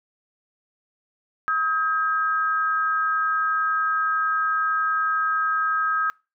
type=tone pair together; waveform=sine; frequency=1273 / 1603.9 Hz; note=D#6 / G6; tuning=+39 / +39 cents; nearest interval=major third; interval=400 cents; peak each=-21 / -25 dBFS; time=1.48-6.1 s; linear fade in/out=0 ms; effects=noise-tail reverb RT60 0.3 s tail -25 dB re dry